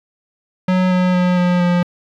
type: tone with pitch steps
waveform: square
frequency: 184.2 / 182.19 / 180.2 / 178.23 / 176.29 Hz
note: F#3 / F#3 / F#3 / F3 / F3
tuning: -7 / -26 / -45 / +35 / +17 cents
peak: -13 dBFS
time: 0.68-1.83 s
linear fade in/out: 5 ms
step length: 230 ms
effects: low-pass 3000 Hz 12 dB/octave + 9-bit